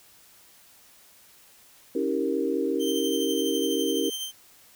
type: chord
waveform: sine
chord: C# diminished seventh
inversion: none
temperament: equal with one note detuned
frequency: 277.2 / 322.7 / 392 / 466.2 Hz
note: C#4 / E4 / G4 / Bb4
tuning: 0 / -37 / 0 / 0 cents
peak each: -29 dBFS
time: 1.95-4.1 s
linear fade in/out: 5 ms
type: tone with tremolo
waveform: sawtooth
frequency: 3126 Hz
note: G7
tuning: 6 cents flat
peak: -26 dBFS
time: 2.79-4.32 s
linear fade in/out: 50 ms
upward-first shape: sine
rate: 12 Hz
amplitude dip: 40%
effects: white hiss -55 dBFS RMS until 4.75 s